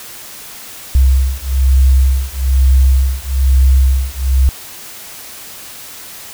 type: beating tone pair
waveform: sine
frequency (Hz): 65.4 / 66.5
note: C2 / C2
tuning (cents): 0 / +29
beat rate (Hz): 1.1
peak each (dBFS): -10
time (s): 0.95-4.49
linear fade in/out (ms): 0
effects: tanh soft clip ceiling -1 dBFS + white hiss -32 dBFS RMS until 6.33 s